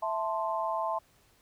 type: chord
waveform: sine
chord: A minor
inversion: second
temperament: equal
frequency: 659.3 / 880 / 1046.5 Hz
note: E5 / A5 / C6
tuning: 0 / 0 / 0 cents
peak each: -33 dBFS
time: 0.02-0.99 s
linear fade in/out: 10 ms
effects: pink hiss -65 dBFS RMS until 1.41 s